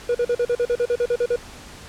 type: tone bursts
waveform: triangle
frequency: 482.3 Hz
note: B4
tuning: 41 cents flat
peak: -15 dBFS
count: 13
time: 0.09-1.36 s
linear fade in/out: 5 ms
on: 58 ms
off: 43 ms
effects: pink hiss -41 dBFS RMS until 1.88 s + low-pass 9000 Hz 12 dB/octave